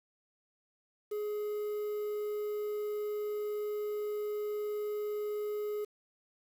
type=tone with quantisation; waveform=triangle; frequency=419.3 Hz; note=G#4; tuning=17 cents sharp; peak=-31 dBFS; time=1.11-5.85 s; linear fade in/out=10 ms; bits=9; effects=none